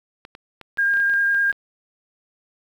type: clicks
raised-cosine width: 0.3 ms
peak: -23 dBFS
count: 12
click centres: 0.251 / 0.351 / 0.613 / 0.773 / 0.938 / 0.971 / 1.001 / 1.097 / 1.138 / 1.346 / 1.497 / 1.527 s
type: tone with vibrato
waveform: sine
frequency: 1612 Hz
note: G6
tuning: 48 cents sharp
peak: -16 dBFS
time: 0.78-1.52 s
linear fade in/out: 10 ms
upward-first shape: triangle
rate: 9.9 Hz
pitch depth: 13 cents each way
effects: 8-bit